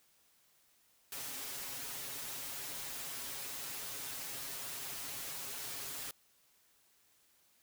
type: noise with comb filter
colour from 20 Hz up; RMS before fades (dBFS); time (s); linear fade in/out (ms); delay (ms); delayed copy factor
white; -43; 1.12-6.11; 2; 7.3; +1
effects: white hiss -70 dBFS RMS until 7.62 s